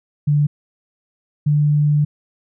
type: tone pair in turn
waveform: sine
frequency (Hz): 146.83 / 148.02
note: D3 / D3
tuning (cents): 0 / +14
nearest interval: unison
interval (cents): 14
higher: second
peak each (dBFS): -12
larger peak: neither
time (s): 0.27-0.47 / 1.46-2.05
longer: second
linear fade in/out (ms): 10
effects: none